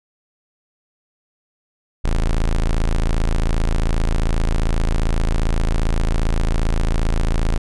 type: tone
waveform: 40% pulse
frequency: 27.53 Hz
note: A0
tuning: 2 cents sharp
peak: -14 dBFS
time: 2.04-7.58 s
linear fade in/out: 10 ms
effects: resampled to 24000 Hz